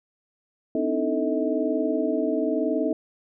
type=tone cluster; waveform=sine; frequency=257.1 / 296.9 / 317.7 / 442.3 / 638 Hz; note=C4 / D4 / D#4 / A4 / D#5; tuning=-30 / +19 / +36 / +9 / +43 cents; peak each=-28 dBFS; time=0.75-2.93 s; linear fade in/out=2 ms; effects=none